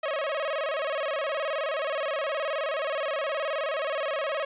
sawtooth tone with vibrato, 592 Hz, D5, 14 cents sharp, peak -23 dBFS, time 0.03-4.45 s, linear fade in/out 5 ms, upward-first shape square, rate 19 Hz, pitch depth 120 cents each way, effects resampled to 8000 Hz + 10-bit

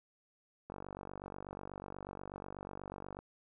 click train, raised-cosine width 1 ms, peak -30 dBFS, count 121, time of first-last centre 0.7-3.19 s, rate 48.2 Hz, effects none

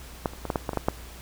clicks, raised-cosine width 1 ms, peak -10 / -28 / -18 / -11 / -10 / -13 / -17 / -10 / -7 dBFS, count 9, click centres 0.258 / 0.335 / 0.453 / 0.502 / 0.558 / 0.692 / 0.733 / 0.773 / 0.885 s, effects added 60 Hz sine -43 dBFS peak until 1.21 s + pink hiss -46 dBFS RMS until 1.21 s

